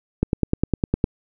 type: click train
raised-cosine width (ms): 3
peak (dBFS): -5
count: 9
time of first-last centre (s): 0.23-1.041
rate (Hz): 9.86
effects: none